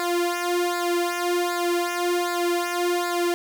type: tone with flanger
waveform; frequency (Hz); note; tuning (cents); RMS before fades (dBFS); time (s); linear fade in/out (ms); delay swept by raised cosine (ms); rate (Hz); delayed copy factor
sawtooth; 350; F4; +4; -24; 0-3.34; 0; 0.33 to 2.63; 1.3; -1
effects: none